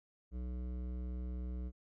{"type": "tone with hard clipping", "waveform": "sine", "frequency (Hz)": 61.74, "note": "B1", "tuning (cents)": 0, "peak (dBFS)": -40, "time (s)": [0.31, 1.72], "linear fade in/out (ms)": 50, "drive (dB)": 13, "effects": []}